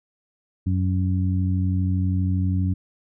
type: harmonic tone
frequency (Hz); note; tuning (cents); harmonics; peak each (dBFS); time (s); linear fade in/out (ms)
92.5; F#2; 0; 1 / 2 / 3; -20 / -26 / -30; 0.66-2.74; 10
effects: none